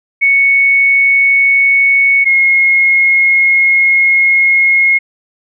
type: tone pair in turn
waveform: sine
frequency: 2217 / 2158 Hz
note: C#7 / C#7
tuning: 0 / -47 cents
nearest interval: unison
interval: 47 cents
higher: first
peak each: -6 dBFS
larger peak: neither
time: 0.21-2.25 / 2.25-4.99 s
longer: second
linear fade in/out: 20 ms
effects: none